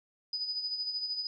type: tone with tremolo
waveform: sine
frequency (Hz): 4978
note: D#8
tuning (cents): 0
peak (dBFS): -30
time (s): 0.33-1.27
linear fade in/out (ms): 2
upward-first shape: sine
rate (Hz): 13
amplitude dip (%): 55
effects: none